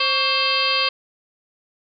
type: harmonic tone with a mistuned harmonic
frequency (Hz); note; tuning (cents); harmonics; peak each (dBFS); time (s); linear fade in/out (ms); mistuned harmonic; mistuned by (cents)
528; C5; +16; 1 / 2 / 3 / 4 / 5 / 6 / 7 / 8 / 9; -29 / -24 / -32 / -30 / -23 / -24 / -30 / -26 / -25; 0-0.89; 5; 2; +110
effects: none